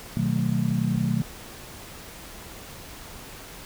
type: chord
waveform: sine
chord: B dominant seventh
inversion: none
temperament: just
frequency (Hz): 123.47 / 154.34 / 185.21 / 222.2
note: B2 / D#3 / F#3 / A3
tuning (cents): 0 / -14 / +2 / +17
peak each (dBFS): -27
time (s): 0.17-1.22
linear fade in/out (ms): 0
effects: pink hiss -42 dBFS RMS until 3.65 s